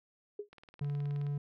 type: tone with exponential decay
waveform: sine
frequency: 412.3 Hz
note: G#4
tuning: 13 cents flat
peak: -33 dBFS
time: 0.39-0.49 s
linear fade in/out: 5 ms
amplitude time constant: 20 ms
type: click train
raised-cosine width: 0.3 ms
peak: -38 dBFS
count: 15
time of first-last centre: 0.53-1.267 s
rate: 19 Hz
type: tone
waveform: triangle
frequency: 143.8 Hz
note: D3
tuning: 36 cents flat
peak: -30 dBFS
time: 0.81-1.38 s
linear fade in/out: 5 ms
effects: none